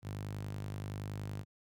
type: tone with high-pass filter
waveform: sawtooth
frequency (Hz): 50.6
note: G#1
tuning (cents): -44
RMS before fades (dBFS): -41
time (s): 0.02-1.45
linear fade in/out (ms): 50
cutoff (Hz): 110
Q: 2.9
effects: none